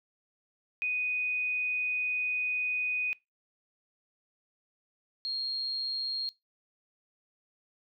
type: tone pair in turn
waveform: sine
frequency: 2489 / 4245 Hz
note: D#7 / C8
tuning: 0 / +24 cents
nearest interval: major sixth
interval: 924 cents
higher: second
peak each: -28 / -31 dBFS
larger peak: first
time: 0.82-3.13 / 5.25-6.29 s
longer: first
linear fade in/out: 0 ms
effects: noise-tail reverb RT60 0.2 s tail -22 dB re dry